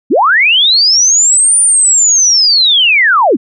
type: linear two-way sweep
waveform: sine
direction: up then down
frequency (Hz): 184.2 to 9397 to 184.2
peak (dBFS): -5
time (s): 0.1-3.37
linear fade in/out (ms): 20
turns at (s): 1.59
effects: none